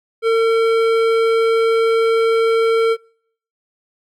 sine tone with hard clipping, 453.3 Hz, A#4, 48 cents flat, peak -14 dBFS, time 0.22-2.97 s, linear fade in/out 50 ms, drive 13 dB, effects noise-tail reverb RT60 0.6 s tail -26 dB re dry

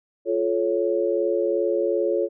sine chord, F augmented, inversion none, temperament equal with one note detuned, 349.2 / 431.9 / 554.4 Hz, F4 / A4 / C#5, 0 / -32 / 0 cents, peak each -24 dBFS, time 0.25-2.29 s, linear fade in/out 50 ms, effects none

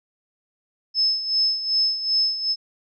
sine tone with tremolo, 5220 Hz, E8, 18 cents flat, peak -16 dBFS, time 0.94-2.56 s, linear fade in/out 50 ms, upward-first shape sine, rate 2.6 Hz, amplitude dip 70%, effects none

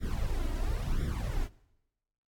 brown noise with flanger, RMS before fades -31 dBFS, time 0-1.49 s, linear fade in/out 50 ms, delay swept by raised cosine 0.55 to 3.15 ms, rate 0.97 Hz, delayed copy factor +0.9, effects noise-tail reverb RT60 0.9 s tail -20 dB re dry + AAC 64 kbps

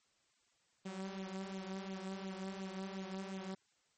sawtooth tone with flanger, 191.4 Hz, G3, 41 cents flat, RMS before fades -44 dBFS, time 0.85-3.55 s, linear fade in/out 10 ms, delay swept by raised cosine 0.28 to 5.48 ms, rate 2.8 Hz, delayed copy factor +0.6, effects white hiss -75 dBFS RMS until 3.97 s + MP3 32 kbps

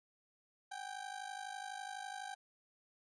30% pulse ring-modulated tone, 784 Hz, G5, in tune, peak -38 dBFS, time 0.71-2.35 s, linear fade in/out 10 ms, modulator 26 Hz, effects resampled to 24000 Hz

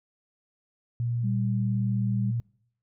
sine tone with pitch glide, 118.9 to 117.87 Hz, A#2 to A#2, +35 to +20 cents, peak -25 dBFS, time 1-2.4 s, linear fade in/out 0 ms, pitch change -15 cents, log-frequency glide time 1.26-1.6 s
sine tone, 196.9 Hz, G3, 8 cents sharp, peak -28 dBFS, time 1.23-2.32 s, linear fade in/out 20 ms
effects noise-tail reverb RT60 0.7 s tail -26 dB re dry

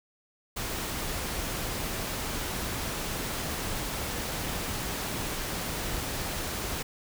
pink noise, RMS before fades -33 dBFS, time 0.56-6.83 s, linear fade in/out 10 ms, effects none

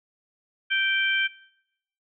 harmonic tone, 781 Hz, G5, 7 cents flat, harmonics 2 / 3 / 4, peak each -24 / -26 / -27 dBFS, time 0.7-1.28 s, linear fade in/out 20 ms, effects noise-tail reverb RT60 0.8 s tail -22 dB re dry

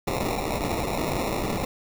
blue noise with sample-and-hold, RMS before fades -27 dBFS, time 0.07-1.65 s, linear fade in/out 5 ms, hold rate 1575 Hz, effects none

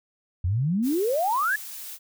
sine exponential sweep, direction up, 81.9 to 1760 Hz, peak -21 dBFS, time 0.44-1.56 s, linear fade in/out 5 ms
blue noise, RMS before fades -38 dBFS, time 0.82-1.99 s, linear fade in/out 50 ms
effects none

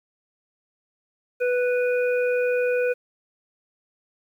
harmonic tone, 493.9 Hz, B4, in tune, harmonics 1 / 3 / 5, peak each -20 / -30 / -32 dBFS, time 1.4-2.94 s, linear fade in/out 20 ms, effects 9-bit

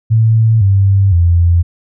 sine tone with pitch steps, 111.9 / 97.98 / 85.79 Hz, A2 / G2 / F2, +30 / 0 / -30 cents, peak -6 dBFS, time 0.1-1.63 s, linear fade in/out 20 ms, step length 510 ms, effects none

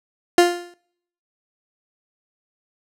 30% pulse tone with exponential decay, 350 Hz, F4, 4 cents sharp, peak -5 dBFS, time 0.38-0.74 s, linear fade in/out 2 ms, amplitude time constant 77 ms, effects noise-tail reverb RT60 0.7 s tail -25 dB re dry + low-pass 11000 Hz 12 dB/octave

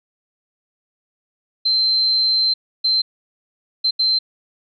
sine tone bursts at uneven times, 4111 Hz, C8, 31 cents flat, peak -14 dBFS, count 4, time 1.65-2.54 / 2.84-3.02 / 3.84-3.91 / 3.99-4.19 s, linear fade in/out 10 ms, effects none

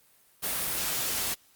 white noise, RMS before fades -30 dBFS, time 0.42-1.35 s, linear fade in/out 20 ms, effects white hiss -62 dBFS RMS until 1.55 s + Opus 32 kbps

